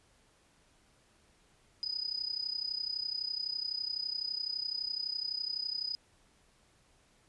sine tone with amplitude modulation, 4978 Hz, D#8, in tune, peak -30 dBFS, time 1.83-5.95 s, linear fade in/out 0 ms, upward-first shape sine, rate 31.9 Hz, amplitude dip 85%, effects pink hiss -67 dBFS RMS until 7.28 s + resampled to 24000 Hz

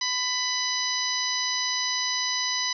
harmonic tone with a mistuned harmonic, 996 Hz, B5, 14 cents sharp, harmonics 1 / 2 / 3 / 4 / 5 / 6, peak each -34 / -32 / -35 / -31 / -29 / -32 dBFS, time 0.01-2.73 s, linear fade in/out 5 ms, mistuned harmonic 1, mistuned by +16 cents, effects none

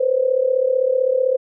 sine tone with amplitude modulation, 516 Hz, C5, 24 cents flat, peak -11 dBFS, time 0-1.37 s, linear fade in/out 10 ms, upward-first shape sine, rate 35.7 Hz, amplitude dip 80%, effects none

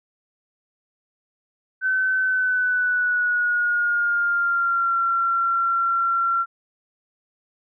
sine tone with pitch glide, 1524 to 1365.6 Hz, G6 to F6, -49 to -39 cents, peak -18 dBFS, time 1.81-6.46 s, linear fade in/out 50 ms, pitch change -190 cents, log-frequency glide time 2.22-4.98 s, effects none

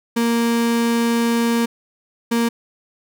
35% pulse tone bursts at uneven times, 233.1 Hz, A#3, in tune, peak -14 dBFS, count 2, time 0.16-1.66 / 2.31-2.49 s, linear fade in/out 10 ms, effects none

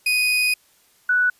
35% pulse / sine tone pair in turn, 2489 / 1480 Hz, D#7 / F#6, 0 / 0 cents, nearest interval major sixth, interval 900 cents, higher first, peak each -15 dBFS, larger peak neither, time 0.06-0.54 / 1.09-1.3 s, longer first, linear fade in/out 5 ms, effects white hiss -58 dBFS RMS until 1.39 s + resampled to 32000 Hz

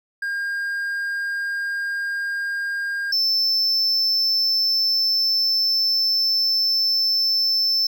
triangle tone pair in turn, 1612 / 5298 Hz, G6 / E8, +48 / +8 cents, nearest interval octave + major sixth, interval 2060 cents, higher second, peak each -21 / -16 dBFS, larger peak second, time 0.22-3.12 / 3.12-7.87 s, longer second, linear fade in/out 5 ms, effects none

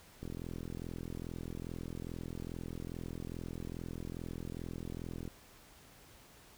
click train, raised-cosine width 3 ms, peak -29 dBFS, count 215, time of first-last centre 0.23-5.277 s, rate 42.4 Hz, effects pink hiss -59 dBFS RMS until 6.57 s

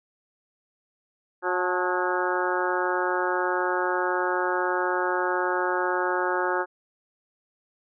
harmonic tone with a mistuned harmonic, 181.6 Hz, F#3, 32 cents flat, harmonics 2 / 3 / 4 / 5 / 6 / 7 / 8 / 9, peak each -28 / -31 / -34 / -29 / -34 / -32 / -31 / -33 dBFS, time 1.42-6.66 s, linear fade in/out 50 ms, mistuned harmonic 5, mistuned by -46 cents, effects none

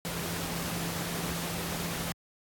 sine tone in noise, 169.5 Hz, E3, 49 cents sharp, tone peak -37 dBFS, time 0.05-2.12 s, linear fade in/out 0 ms, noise pink, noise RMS -35 dBFS, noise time 0.05-2.12 s, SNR -5 dB, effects high-pass 80 Hz 12 dB/octave + AAC 64 kbps

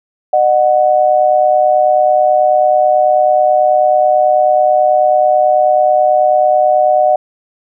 sine tone pair together, 609 / 738.2 Hz, D#5 / F#5, -37 / -4 cents, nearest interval minor third, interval 333 cents, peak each -10 dBFS, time 0.33-7.16 s, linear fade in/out 5 ms, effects none

